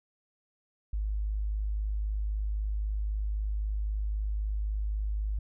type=tone; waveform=sine; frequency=51.91 Hz; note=G#1; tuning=in tune; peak=-28 dBFS; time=0.93-5.39 s; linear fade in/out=5 ms; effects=none